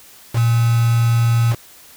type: tone with quantisation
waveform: sine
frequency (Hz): 116.54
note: A#2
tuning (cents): 0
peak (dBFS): -12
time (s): 0.33-1.56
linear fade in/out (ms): 50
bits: 4
effects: white hiss -44 dBFS RMS until 1.96 s